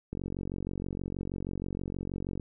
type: click train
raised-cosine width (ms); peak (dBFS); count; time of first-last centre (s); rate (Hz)
3; -22; 106; 0.13-2.398; 46.3
effects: none